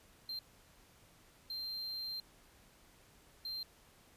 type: tone bursts at uneven times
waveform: triangle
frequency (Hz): 4159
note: C8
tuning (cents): -11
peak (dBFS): -38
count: 3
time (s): 0.29-0.39 / 1.5-2.2 / 3.45-3.63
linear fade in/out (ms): 2
effects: pink hiss -64 dBFS RMS until 4.16 s + resampled to 32000 Hz